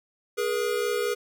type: tone pair together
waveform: square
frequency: 415.3 / 479.5 Hz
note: G#4 / A#4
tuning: 0 / +49 cents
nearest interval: major second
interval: 249 cents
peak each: -28 / -28 dBFS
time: 0.37-1.15 s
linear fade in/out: 20 ms
effects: none